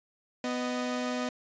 sawtooth tone pair together, 249 / 619 Hz, B3 / D#5, +14 / -9 cents, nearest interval octave + major third, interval 1577 cents, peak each -27 / -32 dBFS, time 0.44-1.29 s, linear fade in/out 2 ms, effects resampled to 16000 Hz

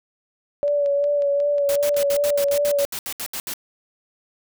sine tone with vibrato, 573 Hz, D5, 43 cents flat, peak -17 dBFS, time 0.63-2.85 s, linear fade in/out 0 ms, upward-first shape sine, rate 2.6 Hz, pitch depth 26 cents each way
click train, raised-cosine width 0.2 ms, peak -26 dBFS, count 12, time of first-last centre 0.68-2.666 s, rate 5.54 Hz
white noise bursts, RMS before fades -29 dBFS, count 14, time 1.69-3.537 s, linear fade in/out 0 ms, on 66 ms, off 71 ms
effects none

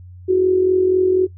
sine tone with amplitude modulation, 371.1 Hz, F#4, 5 cents sharp, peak -9 dBFS, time 0.28-1.27 s, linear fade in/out 20 ms, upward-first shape sine, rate 44 Hz, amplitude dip 50%, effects noise-tail reverb RT60 0.1 s tail -19 dB re dry + added 90 Hz sine -36 dBFS peak until 1.37 s

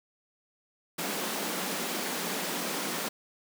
pink high-pass noise, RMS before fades -33 dBFS, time 0.98-3.09 s, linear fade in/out 10 ms, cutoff 170 Hz, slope 96 dB/octave, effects none

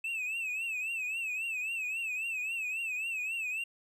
triangle tone with vibrato, 2607 Hz, E7, 20 cents flat, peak -31 dBFS, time 0.04-3.64 s, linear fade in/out 5 ms, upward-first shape triangle, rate 3.7 Hz, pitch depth 120 cents each way, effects none

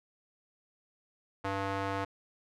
square tone with band-pass filter, 98 Hz, G2, in tune, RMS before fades -34 dBFS, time 1.44-2.05 s, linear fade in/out 10 ms, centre 1000 Hz, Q 0.89, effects none

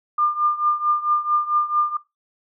sine tone with tremolo, 1200 Hz, D6, 37 cents sharp, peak -14 dBFS, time 0.18-1.97 s, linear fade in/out 5 ms, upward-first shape triangle, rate 4.5 Hz, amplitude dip 90%, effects noise-tail reverb RT60 0.2 s tail -18 dB re dry

